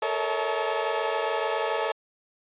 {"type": "tone cluster", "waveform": "30% pulse", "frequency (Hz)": [435.8, 462.9, 558, 643, 861], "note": ["A4", "A#4", "C#5", "E5", "A5"], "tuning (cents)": [-17, -12, 11, -43, -38], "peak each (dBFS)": -29, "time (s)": [0.02, 1.92], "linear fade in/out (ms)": 5, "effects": ["resampled to 8000 Hz"]}